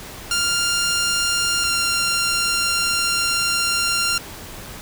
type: tone pair in turn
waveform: 10% pulse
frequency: 1396.9 / 1385.6 Hz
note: F6 / F6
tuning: 0 / -14 cents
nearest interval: unison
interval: 14 cents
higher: first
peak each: -10 / -10 dBFS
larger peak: neither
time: 0.31-1.64 / 1.64-4.18 s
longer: second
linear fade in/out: 2 ms
effects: pink hiss -36 dBFS RMS until 4.81 s